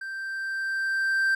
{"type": "tone with level ramp", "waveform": "triangle", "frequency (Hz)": 1568, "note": "G6", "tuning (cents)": 0, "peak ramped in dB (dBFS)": [-31, -18], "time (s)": [0.01, 1.35], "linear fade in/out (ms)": 5, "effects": []}